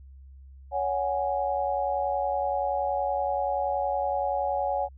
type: chord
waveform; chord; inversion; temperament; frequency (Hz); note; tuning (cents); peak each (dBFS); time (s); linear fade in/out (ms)
sine; C# suspended fourth; none; equal with one note detuned; 561.8 / 740 / 830.6; C#5 / F#5 / G#5; +23 / 0 / 0; -29; 0.71-4.89; 50
effects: added 67 Hz sine -45 dBFS peak until 4.97 s